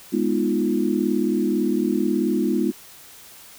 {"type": "chord", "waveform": "sine", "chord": "F half-diminished seventh", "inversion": "first", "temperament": "equal", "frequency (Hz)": [207.7, 246.9, 311.1, 349.2], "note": ["Ab3", "Cb4", "Eb4", "F4"], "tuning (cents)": [0, 0, 0, 0], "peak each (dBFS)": -24, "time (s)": [0.12, 2.72], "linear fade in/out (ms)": 20, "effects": ["white hiss -45 dBFS RMS until 3.58 s"]}